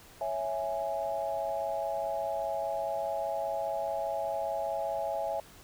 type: chord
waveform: sine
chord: C# minor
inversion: none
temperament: equal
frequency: 554.4 / 659.3 / 830.6 Hz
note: C#5 / E5 / G#5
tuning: 0 / 0 / 0 cents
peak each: -36 / -33 / -35 dBFS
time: 0.21-5.4 s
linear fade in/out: 2 ms
effects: pink hiss -54 dBFS RMS until 5.63 s

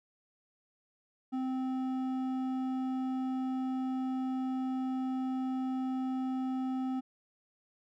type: tone with hard clipping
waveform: triangle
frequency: 259.8 Hz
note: C4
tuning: 12 cents flat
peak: -33 dBFS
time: 1.32-7.01 s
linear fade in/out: 20 ms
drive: 12 dB
effects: none

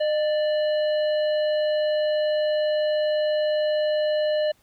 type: harmonic tone with a mistuned harmonic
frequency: 587.3 Hz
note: D5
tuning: in tune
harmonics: 1 / 3 / 5 / 7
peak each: -20 / -36 / -36 / -40 dBFS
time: 0-4.52 s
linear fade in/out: 10 ms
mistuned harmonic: 1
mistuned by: +62 cents
effects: pink hiss -62 dBFS RMS until 4.62 s

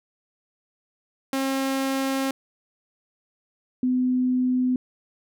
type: tone pair in turn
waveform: sawtooth / sine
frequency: 268.8 / 252.9 Hz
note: C4 / B3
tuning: +47 / +41 cents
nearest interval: minor second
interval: 106 cents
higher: first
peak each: -19 dBFS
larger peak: neither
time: 1.33-2.31 / 3.83-4.76 s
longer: first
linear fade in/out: 2 ms
effects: none

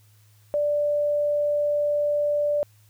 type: tone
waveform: sine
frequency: 587.3 Hz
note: D5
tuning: in tune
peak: -20 dBFS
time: 0.54-2.63 s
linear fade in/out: 0 ms
effects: added 105 Hz sine -54 dBFS peak until 2.89 s + white hiss -62 dBFS RMS until 2.89 s

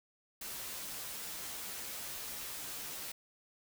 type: noise with comb filter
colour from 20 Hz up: white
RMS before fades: -43 dBFS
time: 0.41-3.12 s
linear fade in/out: 5 ms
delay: 12 ms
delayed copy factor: -0.6
effects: none

